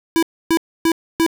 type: tone bursts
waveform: square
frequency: 329.5 Hz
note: E4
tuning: 1 cent flat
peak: -13 dBFS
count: 4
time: 0.16-1.264 s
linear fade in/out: 0 ms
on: 66 ms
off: 280 ms
effects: none

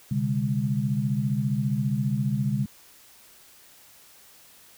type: tone cluster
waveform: sine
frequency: 128.5 / 143.3 / 203.7 Hz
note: C3 / D3 / G#3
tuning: -31 / -42 / -33 cents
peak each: -27 dBFS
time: 0.11-2.66 s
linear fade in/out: 5 ms
effects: white hiss -53 dBFS RMS until 4.77 s

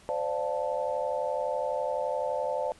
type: chord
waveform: sine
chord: D minor seventh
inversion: third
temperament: equal with one note detuned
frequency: 515.5 / 587.3 / 698.5 / 880 Hz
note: C5 / D5 / F5 / A5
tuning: -26 / 0 / 0 / 0 cents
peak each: -32 / -31 / -37 / -34 dBFS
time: 0.09-2.72 s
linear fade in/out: 0 ms
effects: pink hiss -56 dBFS RMS until 2.79 s + resampled to 24000 Hz

